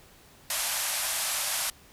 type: band-pass noise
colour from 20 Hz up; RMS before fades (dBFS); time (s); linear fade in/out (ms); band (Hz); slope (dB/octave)
white; -30; 0.5-1.7; 2; 560 to 13000; 96
effects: pink hiss -55 dBFS RMS until 1.92 s